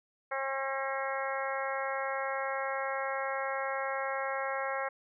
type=harmonic tone; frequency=270 Hz; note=C#4; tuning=45 cents flat; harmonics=2 / 3 / 4 / 5 / 6 / 7 / 8; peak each=-36 / -38 / -39 / -40 / -41 / -41 / -42 dBFS; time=0.31-4.89 s; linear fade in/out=10 ms; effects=none